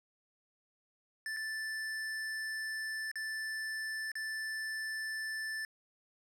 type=tone with dropouts; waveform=square; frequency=1760 Hz; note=A6; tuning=in tune; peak=-37 dBFS; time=1.26-5.65 s; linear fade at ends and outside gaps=1 ms; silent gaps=1.365-1.369 / 3.115-3.156 / 4.117-4.154 s; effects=low-pass 11000 Hz 12 dB/octave